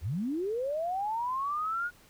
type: linear sweep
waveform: sine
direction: up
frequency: 63.4 to 1459 Hz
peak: -29 dBFS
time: 0.01-1.91 s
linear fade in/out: 50 ms
effects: pink hiss -59 dBFS RMS until 2.09 s